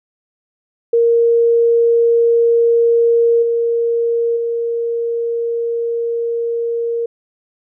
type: tone with level steps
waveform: sine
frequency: 466.2 Hz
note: A#4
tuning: in tune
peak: -9 / -13 / -16 dBFS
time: 0.93-7.06 s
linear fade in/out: 5 ms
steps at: 3.42 / 4.36 s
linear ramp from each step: 10 ms
effects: none